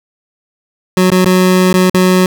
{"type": "tone with dropouts", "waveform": "25% pulse", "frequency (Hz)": 184.1, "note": "F#3", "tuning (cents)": -8, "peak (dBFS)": -3, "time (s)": [0.97, 2.26], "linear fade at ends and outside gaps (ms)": 2, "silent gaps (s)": [[1.102, 1.117], [1.247, 1.258], [1.73, 1.74], [1.898, 1.944]], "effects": []}